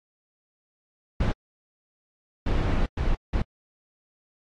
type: noise bursts at uneven times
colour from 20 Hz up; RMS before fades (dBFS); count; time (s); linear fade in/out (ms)
brown; -23; 4; 1.2-1.32 / 2.46-2.86 / 2.97-3.15 / 3.33-3.42; 5
effects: low-pass 4000 Hz 12 dB/octave + AAC 32 kbps